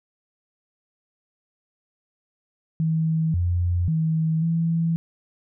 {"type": "tone with pitch steps", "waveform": "sine", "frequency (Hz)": [160.5, 87.9, 160, 165.5], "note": ["E3", "F2", "D#3", "E3"], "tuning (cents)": [-46, 12, 49, 7], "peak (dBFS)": -19, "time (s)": [2.8, 4.96], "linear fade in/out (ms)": 0, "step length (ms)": 540, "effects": []}